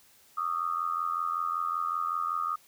sine tone with amplitude modulation, 1233 Hz, D#6, 16 cents flat, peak -24 dBFS, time 0.37-2.56 s, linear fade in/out 10 ms, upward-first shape sine, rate 85.3 Hz, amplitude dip 85%, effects white hiss -60 dBFS RMS until 2.67 s

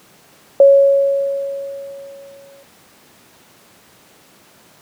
sine tone with exponential decay, 554.4 Hz, C#5, in tune, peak -3 dBFS, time 0.6-2.63 s, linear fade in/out 2 ms, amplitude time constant 440 ms, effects pink hiss -48 dBFS RMS until 4.81 s + high-pass 150 Hz 12 dB/octave

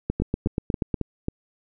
two click trains, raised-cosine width 3 ms, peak -12 / -10 dBFS, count 5 / 8, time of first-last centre 0.2-1.284 / 0.1-0.942 s, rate 3.69 / 8.31 Hz, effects none

